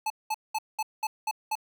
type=tone bursts; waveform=square; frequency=867 Hz; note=A5; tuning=26 cents flat; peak=-27 dBFS; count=7; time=0.06-1.554 s; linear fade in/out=5 ms; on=42 ms; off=200 ms; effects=none